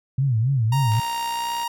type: tone with vibrato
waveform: sine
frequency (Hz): 123.47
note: B2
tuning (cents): 0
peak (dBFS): -17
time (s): 0.18-1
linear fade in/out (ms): 5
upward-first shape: sine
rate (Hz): 3.7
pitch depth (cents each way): 220
type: tone with pitch glide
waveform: 45% pulse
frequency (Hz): 932.3 to 938.2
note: A#5 to A#5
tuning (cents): 0 to +11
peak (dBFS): -24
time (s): 0.72-1.68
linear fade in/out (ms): 5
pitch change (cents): +11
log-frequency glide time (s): 1.3-1.52
type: click train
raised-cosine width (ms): 0.2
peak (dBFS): -20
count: 45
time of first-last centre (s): 0.92-1.632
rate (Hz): 61.8
effects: none